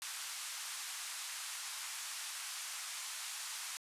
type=band-pass noise; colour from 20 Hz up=white; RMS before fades=-44 dBFS; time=0.02-3.77 s; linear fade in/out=0 ms; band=920 to 10000 Hz; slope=24 dB/octave; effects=resampled to 32000 Hz